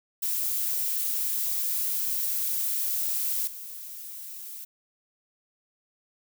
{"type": "noise with level steps", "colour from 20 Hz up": "violet", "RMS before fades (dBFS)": [-28, -40], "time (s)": [0.22, 4.65], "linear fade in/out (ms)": 10, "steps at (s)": 3.47, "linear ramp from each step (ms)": 5, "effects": []}